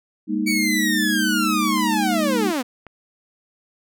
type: chord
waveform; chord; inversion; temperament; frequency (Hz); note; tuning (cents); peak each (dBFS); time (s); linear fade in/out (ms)
sine; Ab suspended second; none; equal with one note detuned; 203 / 233.1 / 311.1; Ab3 / Bb3 / Eb4; -39 / 0 / 0; -24 / -25 / -23; 0.27-2.53; 50
type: linear sweep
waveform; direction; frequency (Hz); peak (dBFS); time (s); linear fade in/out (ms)
sawtooth; down; 2276 to 231.3; -17; 0.46-2.63; 20
type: click train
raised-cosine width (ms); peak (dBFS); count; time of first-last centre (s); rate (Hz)
0.5; -26; 4; 1.78-2.867; 2.76
effects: none